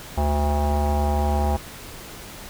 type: tone with low-pass filter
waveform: square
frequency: 73.42 Hz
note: D2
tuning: in tune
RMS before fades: -21 dBFS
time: 0.17-1.57 s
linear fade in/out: 10 ms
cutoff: 810 Hz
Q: 5.5
effects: pink hiss -39 dBFS RMS until 2.49 s